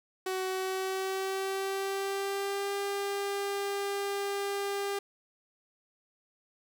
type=tone with pitch glide; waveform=sawtooth; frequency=375.2 to 399.8 Hz; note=F#4 to G4; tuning=+24 to +34 cents; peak=-27 dBFS; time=0.26-4.99 s; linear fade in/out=5 ms; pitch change=+110 cents; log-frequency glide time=0.46-2.73 s; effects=9-bit